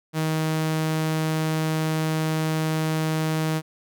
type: tone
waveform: sawtooth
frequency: 157.8 Hz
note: D#3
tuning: 25 cents sharp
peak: -18 dBFS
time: 0.13-3.62 s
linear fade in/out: 50 ms
effects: none